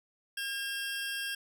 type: tone pair together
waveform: 25% pulse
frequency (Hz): 1617 / 2716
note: G#6 / F7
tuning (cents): -47 / -49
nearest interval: major sixth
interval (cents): 898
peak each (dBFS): -31 / -36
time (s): 0.37-1.35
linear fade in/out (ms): 5
effects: none